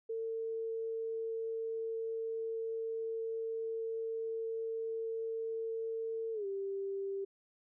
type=tone with pitch glide; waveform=sine; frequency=450.8 to 392.4 Hz; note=A4 to G4; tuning=+42 to +2 cents; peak=-35 dBFS; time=0.09-7.25 s; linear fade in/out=10 ms; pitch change=-240 cents; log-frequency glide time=6.33-6.46 s; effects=none